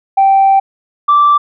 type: tone pair in turn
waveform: sine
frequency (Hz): 780 / 1168.7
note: G5 / D6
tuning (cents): -9 / -9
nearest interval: perfect fifth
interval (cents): 700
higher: second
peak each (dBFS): -4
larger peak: neither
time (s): 0.17-0.6 / 1.08-1.38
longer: first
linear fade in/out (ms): 10
effects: tanh soft clip ceiling -2 dBFS